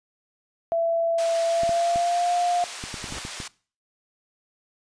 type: tone with pitch glide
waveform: sine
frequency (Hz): 668 to 705.3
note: E5 to F5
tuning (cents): +23 to +17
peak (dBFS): -20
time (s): 0.72-2.64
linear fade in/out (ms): 0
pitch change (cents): +94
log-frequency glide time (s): 1.44-2.3
type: band-pass noise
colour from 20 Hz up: white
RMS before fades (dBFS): -37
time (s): 1.18-3.48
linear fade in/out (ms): 5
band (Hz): 610 to 6900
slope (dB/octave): 12
type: clicks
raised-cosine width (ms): 3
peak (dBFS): -22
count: 9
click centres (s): 1.634 / 1.693 / 1.959 / 2.839 / 2.942 / 3.042 / 3.124 / 3.251 / 3.402
type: noise with exponential growth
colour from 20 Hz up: pink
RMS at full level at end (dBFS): -33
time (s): 2.8-3.19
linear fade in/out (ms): 1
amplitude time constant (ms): 84
effects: noise-tail reverb RT60 0.4 s tail -21 dB re dry + resampled to 22050 Hz